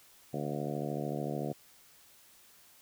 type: harmonic tone with a mistuned harmonic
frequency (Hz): 73.42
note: D2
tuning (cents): 0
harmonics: 2 / 3 / 4 / 5 / 6 / 7 / 8 / 9 / 10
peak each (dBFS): -38 / -40 / -41 / -42 / -43 / -43 / -44 / -45 / -45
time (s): 0.33-1.53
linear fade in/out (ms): 10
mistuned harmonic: 10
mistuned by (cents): -34
effects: white hiss -60 dBFS RMS until 2.81 s